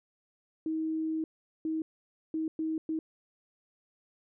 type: tone bursts at uneven times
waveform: sine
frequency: 317.7 Hz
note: D#4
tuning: 36 cents sharp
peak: -29 dBFS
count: 5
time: 0.66-1.24 / 1.65-1.82 / 2.34-2.48 / 2.59-2.78 / 2.89-2.99 s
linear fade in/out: 2 ms
effects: none